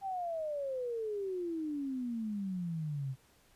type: exponential sweep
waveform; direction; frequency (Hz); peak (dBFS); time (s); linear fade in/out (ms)
sine; down; 797 to 129; -34; 0.01-3.16; 50
effects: pink hiss -66 dBFS RMS until 3.55 s + resampled to 32000 Hz